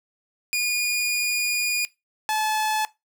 sawtooth tone pair in turn, 2441 / 863 Hz, D#7 / A5, -34 / -34 cents, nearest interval octave + tritone, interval 1800 cents, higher first, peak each -18 dBFS, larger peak neither, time 0.53-1.85 / 2.29-2.85 s, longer first, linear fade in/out 0 ms, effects noise-tail reverb RT60 0.2 s tail -19 dB re dry

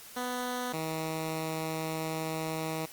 10% pulse tone pair in turn, 248.3 / 159.43 Hz, B3 / D#3, +9 / +43 cents, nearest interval minor sixth, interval 766 cents, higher first, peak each -24 dBFS, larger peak neither, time 0.16-0.73 / 0.73-2.86 s, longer second, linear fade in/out 10 ms, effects white hiss -49 dBFS RMS until 2.92 s + Opus 48 kbps

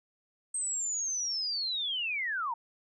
sine linear sweep, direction down, 8372 to 880 Hz, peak -30 dBFS, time 0.54-2.54 s, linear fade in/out 5 ms, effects none

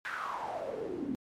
pink noise with band-pass filter sweep, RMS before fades -37 dBFS, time 0.05-1.15 s, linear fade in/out 0 ms, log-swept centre 1700 to 240 Hz, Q 6.9, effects MP3 64 kbps

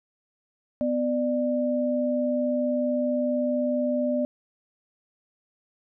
sine tone pair together, 250.1 / 594.4 Hz, B3 / D5, +22 / +21 cents, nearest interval octave + minor third, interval 1499 cents, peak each -25 dBFS, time 0.81-4.25 s, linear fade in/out 0 ms, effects none

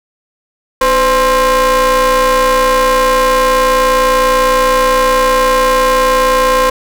45% pulse ring-modulated tone, 270.6 Hz, C#4, 42 cents flat, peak -5 dBFS, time 0.81-6.7 s, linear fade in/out 5 ms, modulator 782 Hz, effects none

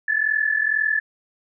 sine tone pair together, 1715 / 1757.1 Hz, A6 / A6, -45 / -3 cents, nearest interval unison, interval 42 cents, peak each -21 dBFS, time 0.08-1 s, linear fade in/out 5 ms, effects none

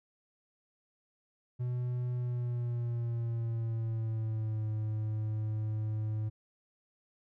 triangle tone with pitch glide, 123.47 to 108.11 Hz, B2 to A2, 0 to -30 cents, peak -29 dBFS, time 1.59-6.3 s, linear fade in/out 20 ms, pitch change -230 cents, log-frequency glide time 2.14-4.67 s, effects none

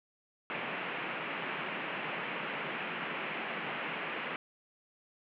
white band-pass noise, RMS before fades -38 dBFS, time 0.5-4.36 s, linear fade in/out 0 ms, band 140 to 2800 Hz, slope 48 dB/octave, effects none

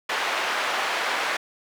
white band-pass noise, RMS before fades -26 dBFS, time 0.09-1.37 s, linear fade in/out 5 ms, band 570 to 2100 Hz, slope 12 dB/octave, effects none

